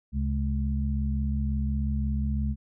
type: tone cluster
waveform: sine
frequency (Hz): 70.1 / 135.8 / 212.3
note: C#2 / C#3 / G#3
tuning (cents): +20 / -35 / +38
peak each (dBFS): -26 / -33 / -31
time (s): 0.12-2.56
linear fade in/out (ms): 50
effects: none